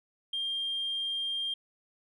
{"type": "tone", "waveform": "sine", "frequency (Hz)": 3199, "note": "G7", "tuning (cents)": 34, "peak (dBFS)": -29, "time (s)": [0.33, 1.54], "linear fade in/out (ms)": 5, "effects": ["tanh soft clip ceiling -26 dBFS"]}